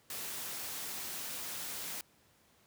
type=noise; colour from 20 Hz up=white; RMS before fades=-41 dBFS; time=0.1-2.01 s; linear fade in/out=2 ms; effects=pink hiss -67 dBFS RMS until 2.66 s + high-pass 80 Hz 12 dB/octave